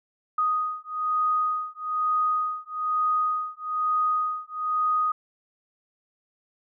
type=beating tone pair; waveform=sine; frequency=1244.5 / 1245.6 Hz; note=D#6 / D#6; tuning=0 / +2 cents; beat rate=1.1 Hz; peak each=-26 dBFS; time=0.38-5.12 s; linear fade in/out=5 ms; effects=none